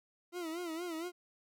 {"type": "tone with vibrato", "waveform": "40% pulse", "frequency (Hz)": 337, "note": "E4", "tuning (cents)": 38, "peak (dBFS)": -37, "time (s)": [0.32, 1.12], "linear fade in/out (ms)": 50, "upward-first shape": "sine", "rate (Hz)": 4.3, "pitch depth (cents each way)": 110, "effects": []}